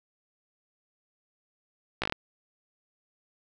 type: slowing click train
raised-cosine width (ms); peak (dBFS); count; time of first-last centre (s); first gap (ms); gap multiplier
0.3; -12; 6; 2.02-2.124; 16; 1.13
effects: none